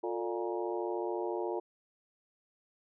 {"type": "harmonic tone with a mistuned harmonic", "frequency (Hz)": 118.1, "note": "A#2", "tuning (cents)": 23, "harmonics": [3, 4, 5, 6, 7, 8], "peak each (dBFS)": [-35, -38, -41, -44, -43, -43], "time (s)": [0.03, 1.6], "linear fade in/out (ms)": 10, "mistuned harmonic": 4, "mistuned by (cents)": -91, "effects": []}